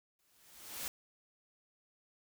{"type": "noise with exponential growth", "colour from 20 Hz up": "white", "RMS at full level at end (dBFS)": -38, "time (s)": [0.19, 0.88], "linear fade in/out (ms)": 1, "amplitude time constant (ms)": 150, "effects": []}